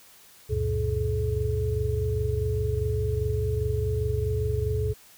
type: tone cluster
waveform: sine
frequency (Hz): 70.5 / 93.2 / 118.1 / 427.4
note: C#2 / F#2 / A#2 / G#4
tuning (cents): +30 / +13 / +23 / +50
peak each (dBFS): -29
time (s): 0.49-4.94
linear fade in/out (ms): 20
effects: white hiss -53 dBFS RMS until 5.17 s